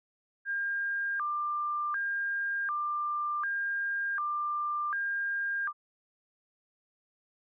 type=tone with vibrato; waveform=sine; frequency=1383 Hz; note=F6; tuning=17 cents flat; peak=-29 dBFS; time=0.45-5.73 s; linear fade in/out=50 ms; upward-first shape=square; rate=0.67 Hz; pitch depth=260 cents each way; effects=none